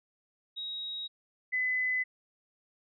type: tone pair in turn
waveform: sine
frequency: 3800 / 2013 Hz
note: A#7 / B6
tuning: +33 / +33 cents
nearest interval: major seventh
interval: 1100 cents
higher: first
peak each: -35 / -27 dBFS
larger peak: second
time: 0.56-1.08 / 1.52-2.04 s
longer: neither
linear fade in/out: 20 ms
effects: none